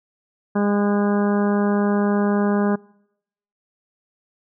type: harmonic tone with a mistuned harmonic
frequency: 203.9 Hz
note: G#3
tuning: 32 cents flat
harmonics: 1 / 2 / 3 / 4 / 5 / 6 / 7 / 8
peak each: -18 / -24 / -28 / -30 / -32 / -34 / -35 / -36 dBFS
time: 0.55-2.76 s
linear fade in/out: 10 ms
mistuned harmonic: 7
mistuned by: +41 cents
effects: noise-tail reverb RT60 0.8 s tail -25 dB re dry